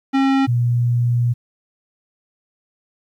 square / sine tone pair in turn, 270.2 / 120.36 Hz, C#4 / B2, -44 / -44 cents, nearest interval octave + major second, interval 1400 cents, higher first, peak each -14 dBFS, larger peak neither, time 0.13-0.47 / 0.47-1.34 s, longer second, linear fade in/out 20 ms, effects low-pass 3000 Hz 12 dB/octave + 9-bit

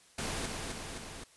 pink noise with echo, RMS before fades -36 dBFS, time 0.18-0.46 s, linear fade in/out 5 ms, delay 260 ms, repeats 3, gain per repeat -3 dB, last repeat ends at 1.24 s, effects white hiss -61 dBFS RMS until 1.36 s + resampled to 24000 Hz

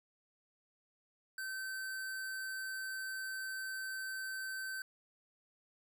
square tone, 1542 Hz, G6, 29 cents flat, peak -40 dBFS, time 1.38-4.82 s, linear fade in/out 2 ms, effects none

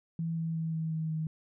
sine tone with pitch steps, 164.81 / 163.39 / 161.98 / 160.58 / 159.2 / 157.82 Hz, E3 / E3 / E3 / E3 / D#3 / D#3, 0 / -15 / -30 / -45 / +40 / +25 cents, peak -30 dBFS, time 0.19-1.27 s, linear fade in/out 2 ms, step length 180 ms, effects none

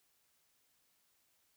silence, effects white hiss -75 dBFS RMS until 1.56 s

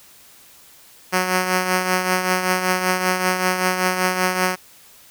5% pulse tone with tremolo, 183.9 Hz, F#3, 10 cents flat, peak -4 dBFS, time 1.12-4.56 s, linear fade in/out 20 ms, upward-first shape triangle, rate 5.2 Hz, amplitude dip 60%, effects white hiss -48 dBFS RMS until 5.1 s

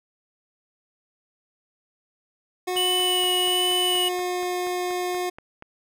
25% pulse tone with pitch glide, 364.2 to 359.6 Hz, F#4 to F#4, -27 to -49 cents, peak -21 dBFS, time 2.67-5.3 s, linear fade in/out 10 ms, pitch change -22 cents, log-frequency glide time 2.95-4.48 s
square tone with vibrato, 2960 Hz, F#7, in tune, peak -22 dBFS, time 2.76-4.09 s, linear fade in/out 10 ms, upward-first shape sine, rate 1.3 Hz, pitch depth 17 cents each way
click train, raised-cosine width 0.5 ms, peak -26 dBFS, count 13, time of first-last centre 2.76-5.624 s, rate 4.19 Hz
effects none

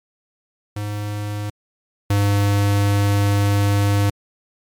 square tone pair in turn, 103.83 / 101.17 Hz, G#2 / G#2, 0 / -45 cents, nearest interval unison, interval 45 cents, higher first, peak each -24 / -15 dBFS, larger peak second, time 0.76-1.5 / 2.1-4.1 s, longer second, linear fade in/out 5 ms, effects MP3 96 kbps

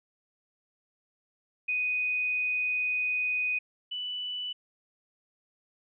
sine tone pair in turn, 2491 / 2975 Hz, D#7 / F#7, +1 / +9 cents, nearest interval minor third, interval 308 cents, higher second, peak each -26 / -32 dBFS, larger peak first, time 1.68-3.59 / 3.91-4.53 s, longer first, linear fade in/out 10 ms, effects none

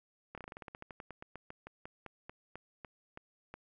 slowing click train, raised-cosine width 0.5 ms, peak -30 dBFS, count 25, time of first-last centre 0.35-3.54 s, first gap 27 ms, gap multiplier 1.12, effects none

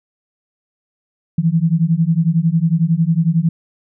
sine beating tone pair, 159.4 / 170.4 Hz, D#3 / F3, +42 / -42 cents, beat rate 11 Hz, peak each -15 dBFS, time 1.38-3.49 s, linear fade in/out 5 ms, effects none

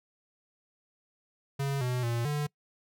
square tone with pitch steps, 138.7 / 125.1 / 117.7 / 147.5 Hz, C#3 / B2 / A#2 / D3, +1 / +23 / +17 / +8 cents, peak -29 dBFS, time 1.59-2.47 s, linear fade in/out 10 ms, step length 220 ms, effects noise-tail reverb RT60 0.1 s tail -24 dB re dry

